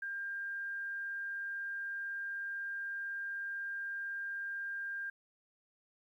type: tone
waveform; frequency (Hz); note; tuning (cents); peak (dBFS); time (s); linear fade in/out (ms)
sine; 1599; G6; +34; -37; 0.02-5.1; 5
effects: 12-bit